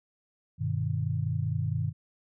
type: chord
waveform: sine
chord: G augmented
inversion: none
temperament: just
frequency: 98 / 122.5 / 153.12 Hz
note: G2 / B2 / D#3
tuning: 0 / -14 / -27 cents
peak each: -31 dBFS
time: 0.58-1.93 s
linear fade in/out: 50 ms
effects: none